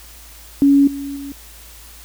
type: tone with level steps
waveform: sine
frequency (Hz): 280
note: C#4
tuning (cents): +18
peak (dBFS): -8 / -24 / -27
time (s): 0.62-1.32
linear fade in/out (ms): 0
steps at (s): 0.87 / 1.16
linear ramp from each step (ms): 5
effects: added 56 Hz sine -42 dBFS peak until 2.04 s + white hiss -42 dBFS RMS until 2.04 s